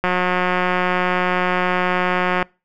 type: click train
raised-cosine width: 0.5 ms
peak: -4 dBFS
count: 433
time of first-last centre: 0.04-2.427 s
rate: 181 Hz
effects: noise-tail reverb RT60 0.3 s tail -25 dB re dry